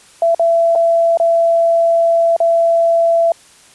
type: tone with dropouts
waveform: sine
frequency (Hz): 670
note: E5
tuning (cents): +28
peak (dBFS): -9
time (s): 0.22-3.32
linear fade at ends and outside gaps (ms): 2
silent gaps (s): 0.347-0.395 / 0.752-0.757 / 1.173-1.199 / 2.365-2.402
effects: white hiss -45 dBFS RMS until 3.74 s + resampled to 24000 Hz